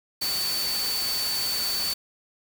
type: tone in noise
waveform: sine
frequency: 4509 Hz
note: C#8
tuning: 29 cents sharp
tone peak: -26 dBFS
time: 0.21-1.94 s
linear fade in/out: 10 ms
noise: white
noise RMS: -31 dBFS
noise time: 0.21-1.94 s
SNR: +2 dB
effects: none